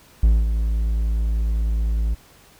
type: tone with ADSR envelope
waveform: triangle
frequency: 55 Hz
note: A1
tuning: in tune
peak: -8 dBFS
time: 0.23-2.15 s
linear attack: 6 ms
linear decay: 220 ms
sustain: -8 dB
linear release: 17 ms
effects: pink hiss -51 dBFS RMS until 2.59 s